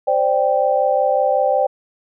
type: chord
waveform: sine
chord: C suspended second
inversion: none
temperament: just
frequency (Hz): 523.3 / 588.7 / 784.9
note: C5 / D5 / G5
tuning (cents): 0 / +4 / +2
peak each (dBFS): -18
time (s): 0.07-1.67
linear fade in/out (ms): 10
effects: none